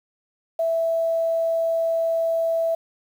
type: tone with quantisation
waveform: sine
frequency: 659.3 Hz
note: E5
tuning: in tune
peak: -19 dBFS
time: 0.59-2.75 s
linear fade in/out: 5 ms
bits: 8
effects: none